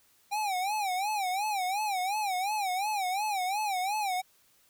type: tone with vibrato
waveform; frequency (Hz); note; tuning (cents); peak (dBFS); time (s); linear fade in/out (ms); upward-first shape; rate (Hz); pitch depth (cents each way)
square; 791; G5; +15; -29; 0.31-4.22; 20; sine; 2.8; 150
effects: white hiss -65 dBFS RMS until 4.69 s